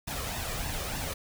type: noise with flanger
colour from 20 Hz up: pink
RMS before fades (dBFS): -34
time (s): 0.07-1.14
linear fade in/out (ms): 10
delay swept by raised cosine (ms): 1.1 to 1.71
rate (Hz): 3.3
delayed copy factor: +0.55
effects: none